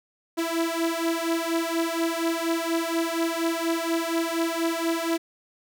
sawtooth beating tone pair, 329.6 / 333.8 Hz, E4 / E4, 0 / +22 cents, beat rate 4.2 Hz, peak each -23 / -23 dBFS, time 0.37-5.18 s, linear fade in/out 20 ms, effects none

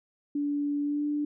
sine tone with pitch glide, 289.1 to 294.5 Hz, D4 to D4, -27 to +5 cents, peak -26 dBFS, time 0.35-1.25 s, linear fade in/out 5 ms, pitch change +32 cents, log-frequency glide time 0.82-1.05 s, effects none

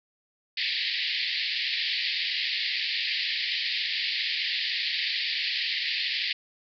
white band-pass noise, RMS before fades -29 dBFS, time 0.57-6.33 s, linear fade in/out 5 ms, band 1800 to 4800 Hz, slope 96 dB/octave, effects none

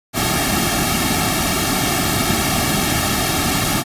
pink noise with comb filter, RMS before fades -18 dBFS, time 0.13-3.84 s, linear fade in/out 50 ms, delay 2 ms, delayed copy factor -0.9, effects resampled to 32000 Hz

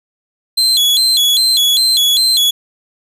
40% pulse tone with vibrato, 3729 Hz, A#7, in tune, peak -8 dBFS, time 0.57-2.51 s, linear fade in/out 10 ms, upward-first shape square, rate 2.5 Hz, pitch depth 170 cents each way, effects resampled to 32000 Hz + 8-bit

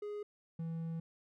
triangle tone pair in turn, 415.3 / 164.34 Hz, G#4 / E3, 0 / -5 cents, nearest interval octave + major third, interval 1605 cents, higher first, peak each -37 / -35 dBFS, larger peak second, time 0.02-0.23 / 0.59-1 s, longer second, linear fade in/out 5 ms, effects none

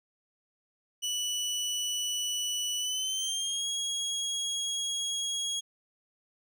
25% pulse tone with pitch glide, 2960 to 3303 Hz, F#7 to G#7, 0 to -10 cents, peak -26 dBFS, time 1.02-5.61 s, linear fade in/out 20 ms, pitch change +190 cents, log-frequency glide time 2.78-3.67 s, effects none

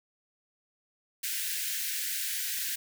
white high-pass noise, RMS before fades -33 dBFS, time 1.23-2.76 s, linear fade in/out 10 ms, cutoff 1500 Hz, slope 96 dB/octave, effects none

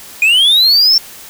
triangle linear sweep, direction up, 2422 to 5460 Hz, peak -5 dBFS, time 0.22-0.98 s, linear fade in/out 2 ms, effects white hiss -34 dBFS RMS until 1.29 s

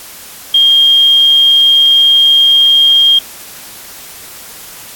sine tone, 3221 Hz, G7, 46 cents sharp, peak -4 dBFS, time 0.54-3.19 s, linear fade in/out 5 ms, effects white hiss -31 dBFS RMS until 4.95 s + AAC 64 kbps

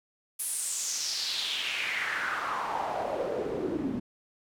pink noise with band-pass filter sweep, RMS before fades -32 dBFS, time 0.39-4 s, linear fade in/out 10 ms, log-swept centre 11000 to 240 Hz, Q 4, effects none

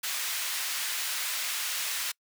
pink high-pass noise, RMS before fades -32 dBFS, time 0.03-2.12 s, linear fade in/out 10 ms, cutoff 1900 Hz, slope 12 dB/octave, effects noise-tail reverb RT60 0.1 s tail -26 dB re dry

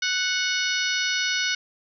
harmonic tone with a mistuned harmonic, 734 Hz, F#5, 14 cents flat, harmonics 2 / 3 / 4 / 5 / 6 / 7 / 8, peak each -27 / -29 / -30 / -31 / -32 / -32 / -33 dBFS, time 0.02-1.55 s, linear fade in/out 5 ms, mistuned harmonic 2, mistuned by +23 cents, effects none

